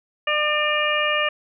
harmonic tone with a mistuned harmonic, 600 Hz, D5, 37 cents sharp, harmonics 1 / 2 / 3 / 4 / 5, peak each -25 / -25 / -25 / -25 / -25 dBFS, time 0.27-1.29 s, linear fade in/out 5 ms, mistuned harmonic 5, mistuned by -93 cents, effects none

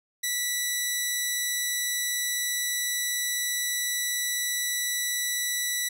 10% pulse tone, 1961 Hz, B6, 13 cents flat, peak -17 dBFS, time 0.23-5.89 s, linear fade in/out 10 ms, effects none

